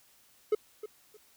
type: tone with echo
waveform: triangle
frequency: 426 Hz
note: G#4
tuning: 44 cents sharp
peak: -20 dBFS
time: 0.52-0.55 s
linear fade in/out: 5 ms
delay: 310 ms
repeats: 2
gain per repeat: -14 dB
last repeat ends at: 1.17 s
effects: white hiss -63 dBFS RMS until 1.36 s